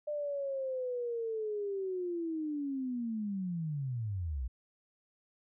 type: linear sweep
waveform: sine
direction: down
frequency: 600 to 56.7 Hz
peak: -33 dBFS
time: 0.07-4.48 s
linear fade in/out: 10 ms
effects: none